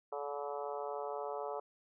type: harmonic tone with a mistuned harmonic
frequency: 143.9 Hz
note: D3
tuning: 35 cents flat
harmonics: 3 / 4 / 5 / 6 / 7 / 8 / 9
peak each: -42 / -43 / -44 / -46 / -48 / -50 / -51 dBFS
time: 0.12-1.6 s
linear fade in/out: 5 ms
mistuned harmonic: 7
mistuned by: -23 cents
effects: none